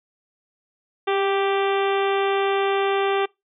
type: harmonic tone with a mistuned harmonic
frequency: 391.8 Hz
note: G4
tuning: 1 cent flat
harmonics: 1 / 2 / 3 / 4 / 5 / 6 / 7 / 8 / 9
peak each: -21 / -25 / -28 / -33 / -34 / -35 / -35 / -37 / -37 dBFS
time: 1.07-3.26 s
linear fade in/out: 10 ms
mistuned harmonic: 1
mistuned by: +16 cents
effects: noise-tail reverb RT60 0.2 s tail -24 dB re dry